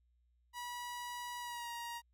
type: tone with pitch glide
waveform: sawtooth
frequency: 971 to 943.4 Hz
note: B5 to A#5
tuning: -30 to +20 cents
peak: -38 dBFS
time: 0.53-2.02 s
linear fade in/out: 50 ms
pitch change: -50 cents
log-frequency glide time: 1.4-1.7 s
effects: added 60 Hz sine -70 dBFS peak until 2.13 s